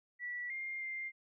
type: tone with pitch steps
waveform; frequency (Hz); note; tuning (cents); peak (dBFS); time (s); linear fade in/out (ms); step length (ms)
sine; 1952 / 2116 / 2101; B6 / C7 / C7; -21 / +19 / +7; -38; 0.19-1.12; 50; 310
effects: none